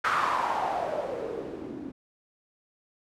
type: noise with low-pass filter sweep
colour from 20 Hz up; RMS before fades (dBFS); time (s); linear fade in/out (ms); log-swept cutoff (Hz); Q
blue; -30; 0.04-1.92; 10; 1400 to 260; 4.2
effects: none